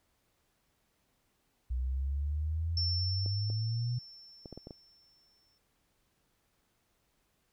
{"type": "exponential sweep", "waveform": "sine", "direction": "up", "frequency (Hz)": [61.1, 123.47], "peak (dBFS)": -30, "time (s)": [1.7, 3.99], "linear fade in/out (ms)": 10}
{"type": "tone with exponential decay", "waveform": "sine", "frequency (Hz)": 5390, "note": "E8", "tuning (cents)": 38, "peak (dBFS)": -30, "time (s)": [2.77, 5.58], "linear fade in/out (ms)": 2, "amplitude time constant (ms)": 610}
{"type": "clicks", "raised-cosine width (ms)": 2, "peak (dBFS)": -31, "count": 7, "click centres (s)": [3.261, 3.501, 4.458, 4.527, 4.576, 4.671, 4.708]}
{"effects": ["pink hiss -75 dBFS RMS until 7.52 s"]}